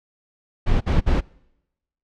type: noise bursts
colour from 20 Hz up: brown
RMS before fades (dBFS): -17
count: 3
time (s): 0.66-1.21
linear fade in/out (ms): 20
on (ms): 150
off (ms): 50
effects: noise-tail reverb RT60 0.9 s tail -25 dB re dry + low-pass 4000 Hz 12 dB/octave